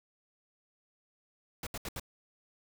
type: noise bursts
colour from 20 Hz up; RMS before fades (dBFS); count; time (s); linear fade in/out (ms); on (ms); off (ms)
pink; -39; 4; 1.63-1.997; 2; 37; 73
effects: none